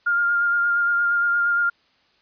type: tone with vibrato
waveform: sine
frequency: 1406 Hz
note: F6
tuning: 11 cents sharp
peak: -17 dBFS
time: 0.06-1.7 s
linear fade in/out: 10 ms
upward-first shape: sine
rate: 8.6 Hz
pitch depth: 17 cents each way
effects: white hiss -61 dBFS RMS until 2.21 s + resampled to 11025 Hz